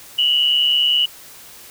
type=tone with amplitude modulation; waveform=sine; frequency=2935 Hz; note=F#7; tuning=15 cents flat; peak=-10 dBFS; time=0.18-1.06 s; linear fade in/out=10 ms; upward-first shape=sine; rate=140 Hz; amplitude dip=70%; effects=white hiss -41 dBFS RMS until 1.7 s